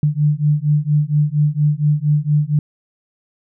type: beating tone pair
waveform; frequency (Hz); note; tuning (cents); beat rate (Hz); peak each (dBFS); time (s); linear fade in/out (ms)
sine; 146.8 / 151.1; D3 / D3; 0 / +50; 4.3; -16; 0.03-2.59; 2
effects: none